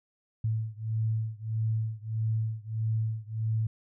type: beating tone pair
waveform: sine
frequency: 110 / 111.6 Hz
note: A2 / A2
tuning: 0 / +25 cents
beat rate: 1.6 Hz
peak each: -30 / -31 dBFS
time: 0.44-3.67 s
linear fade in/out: 5 ms
effects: none